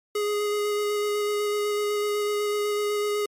square tone with vibrato, 415.3 Hz, G#4, in tune, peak -24 dBFS, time 0.15-3.26 s, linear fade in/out 5 ms, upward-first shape square, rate 8 Hz, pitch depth 9 cents each way, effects MP3 64 kbps

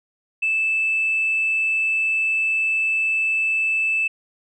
sine tone, 2631 Hz, E7, 4 cents flat, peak -17 dBFS, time 0.42-4.08 s, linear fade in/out 10 ms, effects tanh soft clip ceiling -13 dBFS

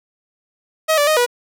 sawtooth tone with pitch steps, 633 / 582 / 621 / 486.2 Hz, D#5 / D5 / D#5 / B4, +30 / -16 / -3 / -27 cents, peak -9 dBFS, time 0.88-1.264 s, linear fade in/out 20 ms, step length 96 ms, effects none

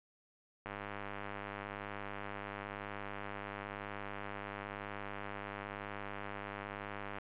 click train, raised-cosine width 0.5 ms, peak -27 dBFS, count 660, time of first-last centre 0.66-7.185 s, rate 101 Hz, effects resampled to 8000 Hz + 9-bit

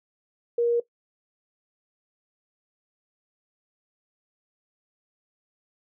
sine tone, 472.6 Hz, A#4, 24 cents sharp, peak -19 dBFS, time 0.58-0.8 s, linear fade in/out 5 ms, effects noise-tail reverb RT60 0.1 s tail -17 dB re dry

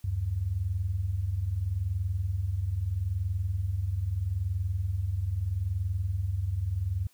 sine tone pair together, 75.5 / 96.28 Hz, D2 / G2, +48 / -31 cents, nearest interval major third, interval 421 cents, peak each -33 / -28 dBFS, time 0.04-7.07 s, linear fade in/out 5 ms, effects white hiss -64 dBFS RMS until 7.13 s

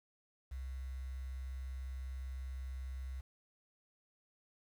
sine tone with quantisation, 65.3 Hz, C2, 3 cents flat, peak -40 dBFS, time 0.51-3.21 s, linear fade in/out 10 ms, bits 10, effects none

